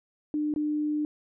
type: tone with dropouts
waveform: sine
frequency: 300 Hz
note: D4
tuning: 37 cents sharp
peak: -25 dBFS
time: 0.34-1.05 s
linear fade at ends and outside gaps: 1 ms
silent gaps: 0.539-0.561 s
effects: none